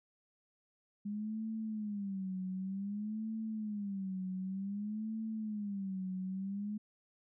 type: tone with vibrato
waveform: sine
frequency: 202.9 Hz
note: G#3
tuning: 40 cents flat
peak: -36 dBFS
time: 1.05-6.78 s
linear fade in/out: 10 ms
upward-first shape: sine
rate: 0.54 Hz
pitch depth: 150 cents each way
effects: none